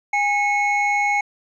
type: tone pair together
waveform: triangle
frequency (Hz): 819.6 / 2188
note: G#5 / C#7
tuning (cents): -23 / -23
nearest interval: octave + perfect fourth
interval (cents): 1700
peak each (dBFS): -18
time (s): 0.13-1.21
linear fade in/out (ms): 5
effects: resampled to 22050 Hz